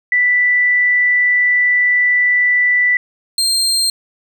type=tone pair in turn; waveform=sine / 30% pulse; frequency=1975.5 / 4186 Hz; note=B6 / C8; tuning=0 / 0 cents; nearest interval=octave + minor second; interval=1300 cents; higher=second; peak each=-10 dBFS; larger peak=neither; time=0.12-2.97 / 3.38-3.9 s; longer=first; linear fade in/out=2 ms; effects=none

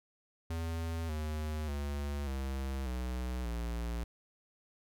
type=tone with pitch steps; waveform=square; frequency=82.41 / 76.89 / 71.74 / 66.94 / 62.46 / 58.27 Hz; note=E2 / D#2 / D2 / C2 / B1 / A#1; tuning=0 / -20 / -40 / +40 / +20 / 0 cents; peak=-35 dBFS; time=0.5-4.04 s; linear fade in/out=5 ms; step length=590 ms; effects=none

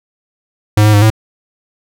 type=tone with pitch steps; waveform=square; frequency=105.5 / 106.6 / 102.8 / 109.5 Hz; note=G#2 / G#2 / G#2 / A2; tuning=+28 / +46 / -17 / -8 cents; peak=-6 dBFS; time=0.77-1.102 s; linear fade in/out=5 ms; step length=83 ms; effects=none

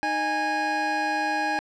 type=tone pair together; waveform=25% pulse; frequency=309 / 825 Hz; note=D#4 / G#5; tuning=-12 / -12 cents; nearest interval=octave + perfect fourth; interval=1700 cents; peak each=-27 / -20 dBFS; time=0.03-1.59 s; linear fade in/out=0 ms; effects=low-pass 4000 Hz 12 dB/octave

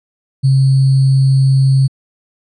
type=tone with sample-and-hold; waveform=sine; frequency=134.3 Hz; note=C3; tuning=46 cents sharp; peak=-7 dBFS; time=0.43-1.88 s; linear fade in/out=20 ms; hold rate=4410 Hz; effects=resampled to 22050 Hz

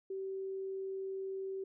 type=tone; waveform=sine; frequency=384.8 Hz; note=G4; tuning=32 cents flat; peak=-37 dBFS; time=0.1-1.64 s; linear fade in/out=5 ms; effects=none

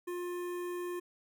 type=tone with notch filter; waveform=square; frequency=353.8 Hz; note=F4; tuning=23 cents sharp; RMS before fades=-38 dBFS; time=0.07-1 s; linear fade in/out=10 ms; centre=4500 Hz; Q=0.71; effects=none

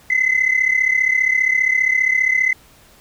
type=tone pair together; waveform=sine; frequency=2025 / 2060 Hz; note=B6 / C7; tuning=+43 / -28 cents; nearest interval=unison; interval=29 cents; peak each=-15 / -16 dBFS; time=0.1-2.53 s; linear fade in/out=5 ms; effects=tanh soft clip ceiling -8 dBFS + pink hiss -49 dBFS RMS until 3 s

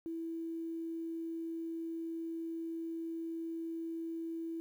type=tone with quantisation; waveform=sine; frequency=329.6 Hz; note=E4; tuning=in tune; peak=-37 dBFS; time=0.06-4.6 s; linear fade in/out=0 ms; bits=11; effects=none

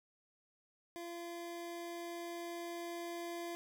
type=tone with level ramp; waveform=25% pulse; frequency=342.5 Hz; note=F4; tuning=34 cents flat; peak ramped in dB=-40 to -37 dBFS; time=0.96-3.55 s; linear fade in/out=0 ms; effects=none

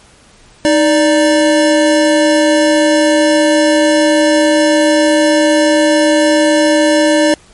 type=tone pair together; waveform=square; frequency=311.1 / 587.3 Hz; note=D#4 / D5; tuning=0 / 0 cents; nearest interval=major seventh; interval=1100 cents; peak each=-11 dBFS; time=0.65-7.34 s; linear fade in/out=0 ms; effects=pink hiss -44 dBFS RMS until 7.53 s + MP3 48 kbps

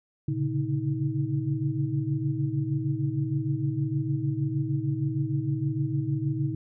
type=tone cluster; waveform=sine; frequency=116.7 / 138.4 / 144.9 / 317.3 Hz; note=A#2 / C#3 / D3 / D#4; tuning=+2 / -2 / -23 / +34 cents; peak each=-32 / -28 / -31 / -32 dBFS; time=0.28-6.55 s; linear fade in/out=5 ms; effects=none

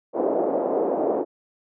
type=band-pass noise; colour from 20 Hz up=pink; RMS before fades=-23 dBFS; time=0.13-1.25 s; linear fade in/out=50 ms; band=340 to 660 Hz; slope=24 dB/octave; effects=none

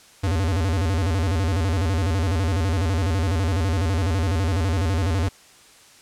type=tone with vibrato; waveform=square; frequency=88.7 Hz; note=F2; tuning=27 cents sharp; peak=-20 dBFS; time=0.23-5.29 s; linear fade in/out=10 ms; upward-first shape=square; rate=12 Hz; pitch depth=170 cents each way; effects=white hiss -50 dBFS RMS until 6.01 s + low-pass 9000 Hz 12 dB/octave

